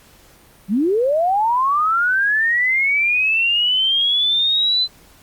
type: linear sweep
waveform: sine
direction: up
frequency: 174.61 to 4068 Hz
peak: -14 dBFS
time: 0.68-4.88 s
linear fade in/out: 50 ms
effects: pink hiss -49 dBFS RMS until 5.22 s + Opus 48 kbps